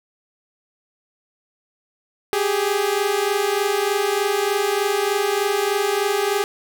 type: tone pair together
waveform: sawtooth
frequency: 392 / 415.3 Hz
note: G4 / G#4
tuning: 0 / 0 cents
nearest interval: minor second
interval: 100 cents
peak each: -18 / -17 dBFS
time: 2.33-6.44 s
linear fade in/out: 0 ms
effects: none